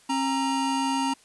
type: tone pair together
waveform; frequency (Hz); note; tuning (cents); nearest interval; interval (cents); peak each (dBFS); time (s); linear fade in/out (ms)
square; 269.3 / 932.3; C#4 / A#5; -50 / 0; octave + major sixth; 2150; -27; 0.09-1.14; 10
effects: white hiss -57 dBFS RMS until 1.24 s + resampled to 24000 Hz